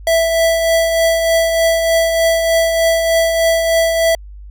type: tone with tremolo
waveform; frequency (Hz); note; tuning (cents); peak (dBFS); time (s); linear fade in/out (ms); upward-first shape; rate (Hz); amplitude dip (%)
square; 659.3; E5; 0; -10; 0.07-4.15; 2; triangle; 3.3; 45
effects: added 50 Hz sine -31 dBFS peak until 4.5 s